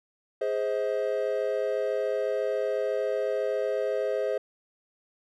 triangle chord, Ab major, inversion none, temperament equal with one note detuned, 415.3 / 523.3 / 637.2 Hz, Ab4 / C5 / Eb5, 0 / 0 / +41 cents, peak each -28 / -27 / -29 dBFS, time 0.41-4.38 s, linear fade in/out 5 ms, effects none

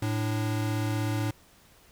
square tone pair together, 110 / 293.9 Hz, A2 / D4, 0 / +1 cents, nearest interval octave + perfect fourth, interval 1701 cents, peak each -28 / -34 dBFS, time 0.02-1.31 s, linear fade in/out 5 ms, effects pink hiss -58 dBFS RMS until 1.91 s

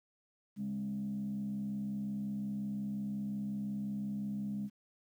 sine tone with frequency modulation, 204.5 Hz, G#3, 26 cents flat, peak -34 dBFS, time 0.56-4.7 s, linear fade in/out 50 ms, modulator 65.6 Hz, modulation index 0.5, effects tanh soft clip ceiling -30 dBFS + 11-bit

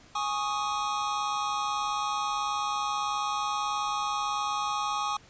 square chord, Ab suspended fourth, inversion none, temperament just, 830.6 / 1107.5 / 1245.9 Hz, Ab5 / Db6 / Eb6, 0 / -2 / +2 cents, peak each -33 dBFS, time 0.15-5.17 s, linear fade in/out 5 ms, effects pink hiss -55 dBFS RMS until 5.29 s + resampled to 16000 Hz

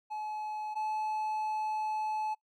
triangle tone pair in turn, 854 / 861.4 Hz, G#5 / A5, +48 / -37 cents, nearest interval unison, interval 15 cents, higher second, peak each -33 / -29 dBFS, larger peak second, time 0.1-0.75 / 0.75-2.35 s, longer second, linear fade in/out 20 ms, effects noise-tail reverb RT60 0.1 s tail -23 dB re dry

